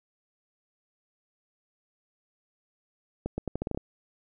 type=accelerating click train; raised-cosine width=2 ms; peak=-17 dBFS; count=9; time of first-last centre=3.26-3.775 s; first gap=120 ms; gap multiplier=0.81; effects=none